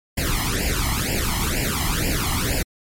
pink noise with flanger, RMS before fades -22 dBFS, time 0.17-2.63 s, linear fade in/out 10 ms, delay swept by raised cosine 0.4 to 0.99 ms, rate 2.1 Hz, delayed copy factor +0.95, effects MP3 64 kbps

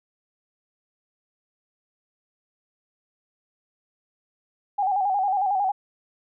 sine tone with vibrato, 784 Hz, G5, in tune, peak -20 dBFS, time 4.78-5.72 s, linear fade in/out 10 ms, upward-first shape square, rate 11 Hz, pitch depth 69 cents each way, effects none

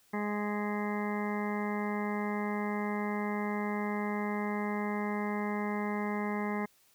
harmonic tone, 207.7 Hz, G#3, in tune, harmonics 1 / 2 / 3 / 4 / 5 / 6 / 8 / 9 / 10, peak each -33 / -38 / -44 / -40 / -42 / -46 / -47 / -47 / -43 dBFS, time 0.13-6.66 s, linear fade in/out 10 ms, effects white hiss -66 dBFS RMS until 6.94 s

